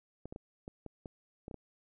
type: clicks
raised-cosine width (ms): 2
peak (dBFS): -30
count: 9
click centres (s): 0.256 / 0.325 / 0.361 / 0.679 / 0.863 / 1.058 / 1.481 / 1.512 / 1.543
effects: none